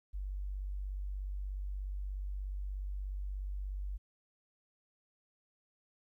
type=tone; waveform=sine; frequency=48.39 Hz; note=G1; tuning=22 cents flat; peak=-36 dBFS; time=0.13-3.98 s; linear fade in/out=20 ms; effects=13-bit